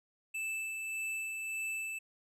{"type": "tone with tremolo", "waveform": "square", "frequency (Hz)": 2637, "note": "E7", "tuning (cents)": 0, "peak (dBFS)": -35, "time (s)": [0.34, 1.99], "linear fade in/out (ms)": 10, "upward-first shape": "sine", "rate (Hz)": 1.7, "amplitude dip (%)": 30, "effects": ["low-pass 12000 Hz 12 dB/octave"]}